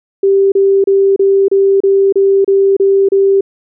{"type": "tone bursts", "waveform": "sine", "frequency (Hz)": 392, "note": "G4", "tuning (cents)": 0, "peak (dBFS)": -6, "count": 10, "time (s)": [0.23, 3.409], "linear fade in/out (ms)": 5, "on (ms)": 290, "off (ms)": 31, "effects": []}